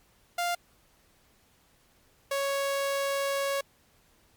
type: tone pair in turn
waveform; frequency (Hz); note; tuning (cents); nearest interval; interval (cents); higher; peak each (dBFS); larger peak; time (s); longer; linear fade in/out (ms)
sawtooth; 698.5 / 554.6; F5 / C#5; 0 / +1; major third; 399; first; -23; neither; 0.38-0.55 / 2.31-3.61; second; 5
effects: pink hiss -64 dBFS RMS until 4.36 s + MP3 96 kbps